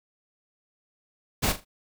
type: noise with echo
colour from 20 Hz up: pink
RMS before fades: -24 dBFS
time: 1.42-1.53 s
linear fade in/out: 20 ms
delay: 40 ms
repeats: 3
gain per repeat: -11 dB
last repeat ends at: 1.65 s
effects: none